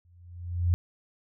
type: tone with exponential growth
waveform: sine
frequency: 87.4 Hz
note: F2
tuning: 2 cents sharp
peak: -18 dBFS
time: 0.05-0.74 s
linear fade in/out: 0 ms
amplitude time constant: 150 ms
effects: none